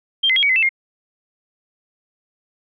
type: tone with pitch steps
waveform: sine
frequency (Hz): 3178 / 2056 / 3275 / 2256 / 2044 / 2651 / 2127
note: G7 / C7 / G#7 / C#7 / C7 / E7 / C7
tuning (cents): +23 / -31 / -25 / +30 / -41 / +9 / +28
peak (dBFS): -13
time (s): 0.23-0.692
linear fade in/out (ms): 10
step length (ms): 66
effects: none